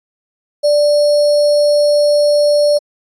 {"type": "tone with sample-and-hold", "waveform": "sine", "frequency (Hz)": 587.3, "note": "D5", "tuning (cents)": 0, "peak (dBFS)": -8, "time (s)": [0.63, 2.79], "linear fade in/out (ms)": 20, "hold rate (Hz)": 4900, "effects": ["low-pass 10000 Hz 12 dB/octave", "AAC 64 kbps"]}